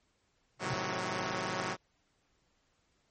sine tone with exponential growth, 130.81 Hz, C3, in tune, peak -29 dBFS, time 0.57-0.74 s, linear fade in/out 5 ms, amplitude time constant 36 ms
5% pulse chord, A diminished seventh, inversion none, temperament equal with one note detuned, 110 / 130.81 / 158.56 / 185 Hz, A2 / C3 / Eb3 / Gb3, 0 / 0 / +33 / 0 cents, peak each -29 / -29 / -30 / -25 dBFS, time 0.59-1.77 s, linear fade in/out 50 ms
effects pink hiss -74 dBFS RMS until 3.1 s + MP3 32 kbps

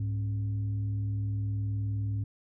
sine tone with frequency modulation, 103.83 Hz, G#2, in tune, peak -28 dBFS, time 0-2.24 s, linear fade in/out 5 ms, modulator 168 Hz, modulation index 0.32, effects none

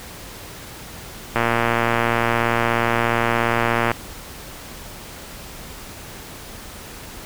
click train, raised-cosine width 0.5 ms, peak -3 dBFS, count 300, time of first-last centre 1.36-3.916 s, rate 117 Hz, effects pink hiss -37 dBFS RMS until 7.25 s

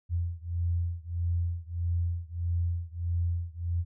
sine beating tone pair, 85.3 / 86.9 Hz, F2 / F2, -40 / -8 cents, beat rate 1.6 Hz, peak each -30 / -31 dBFS, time 0.09-3.85 s, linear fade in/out 50 ms, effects none

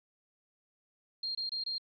sine tone bursts, 4211 Hz, C8, 10 cents sharp, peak -33 dBFS, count 4, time 1.23-1.782 s, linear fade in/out 5 ms, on 120 ms, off 24 ms, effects none

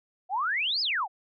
sine exponential two-way sweep, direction up then down, 698.5 to 5274 to 698.5 Hz, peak -25 dBFS, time 0.29-1.08 s, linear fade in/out 50 ms, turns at 0.81 s, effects none

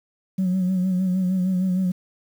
sine tone with vibrato, 185 Hz, F#3, in tune, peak -17 dBFS, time 0.38-1.92 s, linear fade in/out 10 ms, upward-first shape sine, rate 6.5 Hz, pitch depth 46 cents each way, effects tanh soft clip ceiling -16 dBFS + 8-bit

